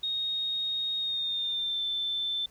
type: tone with pitch glide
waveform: sine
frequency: 3729 to 3540 Hz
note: A#7 to A7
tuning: 0 to +10 cents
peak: -28 dBFS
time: 0.03-2.46 s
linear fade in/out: 5 ms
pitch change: -90 cents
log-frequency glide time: 0.98-1.84 s
effects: pink hiss -60 dBFS RMS until 2.5 s